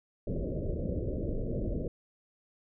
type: low-pass noise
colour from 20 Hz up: pink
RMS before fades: -33 dBFS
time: 0.27-1.88 s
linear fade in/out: 5 ms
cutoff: 610 Hz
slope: 96 dB/octave
effects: none